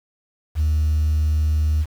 sine tone, 76.8 Hz, D#2, 22 cents flat, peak -14 dBFS, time 0.55-1.86 s, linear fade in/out 50 ms, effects tanh soft clip ceiling -14 dBFS + 7-bit

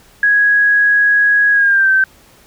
sine tone with pitch glide, 1661.2 to 1550 Hz, G#6 to G6, 0 to -20 cents, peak -8 dBFS, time 0.23-2.04 s, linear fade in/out 2 ms, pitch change -120 cents, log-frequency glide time 1.52-1.91 s, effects pink hiss -47 dBFS RMS until 2.46 s

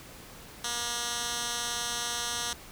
10% pulse tone with band-pass filter, 238.3 Hz, A#3, 38 cents sharp, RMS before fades -33 dBFS, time 0.64-2.53 s, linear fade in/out 2 ms, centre 5900 Hz, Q 0.95, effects pink hiss -48 dBFS RMS until 2.71 s

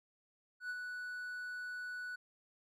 triangle tone with ADSR envelope, 1480 Hz, F#6, in tune, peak -35 dBFS, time 0.6-2.16 s, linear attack 98 ms, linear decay 41 ms, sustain -4 dB, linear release 9 ms, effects none

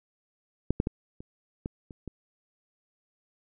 clicks, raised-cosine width 3 ms, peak -11 / -11 / -15 / -29 / -19 / -30 / -24 dBFS, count 7, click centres 0.706 / 0.801 / 0.871 / 1.205 / 1.659 / 1.908 / 2.077 s, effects none

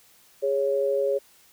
sine tone pair together, 411.2 / 554 Hz, G#4 / C#5, -17 / -1 cents, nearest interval perfect fourth, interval 516 cents, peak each -25 / -23 dBFS, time 0.42-1.19 s, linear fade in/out 20 ms, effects white hiss -57 dBFS RMS until 1.52 s

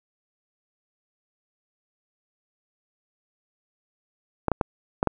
clicks, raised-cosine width 1 ms, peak -7 dBFS, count 5, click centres 4.483 / 4.517 / 4.612 / 5.029 / 5.073 s, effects none

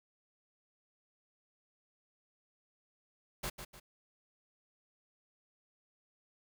pink noise with echo, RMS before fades -38 dBFS, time 3.43-3.5 s, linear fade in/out 10 ms, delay 150 ms, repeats 2, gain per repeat -8 dB, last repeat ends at 3.8 s, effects none

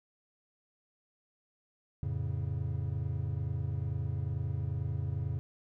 triangle chord, F augmented, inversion none, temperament equal with one note detuned, 87.31 / 109.56 / 138.59 Hz, F2 / A2 / C#3, 0 / -7 / 0 cents, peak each -34 dBFS, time 2.03-5.39 s, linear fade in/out 0 ms, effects none

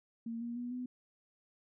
sine tone with pitch steps, 230 / 236.5 / 243.1 / 249.9 Hz, A#3 / A#3 / B3 / B3, -23 / +25 / -27 / +21 cents, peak -37 dBFS, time 0.26-0.86 s, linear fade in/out 5 ms, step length 150 ms, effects none

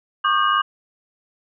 sine tone cluster, 1103 / 1206 / 1581 / 2900 Hz, C#6 / D6 / G6 / F#7, -9 / +46 / +14 / -35 cents, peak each -21 / -18 / -23 / -26 dBFS, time 0.24-0.62 s, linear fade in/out 10 ms, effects none

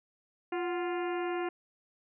harmonic tone with a mistuned harmonic, 349.2 Hz, F4, in tune, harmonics 1 / 2 / 3 / 4 / 5 / 6 / 7 / 8, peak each -32 / -38 / -42 / -44 / -46 / -48 / -49 / -50 dBFS, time 0.52-1.49 s, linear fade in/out 5 ms, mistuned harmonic 2, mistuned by +85 cents, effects none

